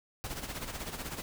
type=noise with tremolo; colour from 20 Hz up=pink; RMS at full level=-37 dBFS; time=0.24-1.22 s; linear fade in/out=0 ms; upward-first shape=sine; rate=16 Hz; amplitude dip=65%; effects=none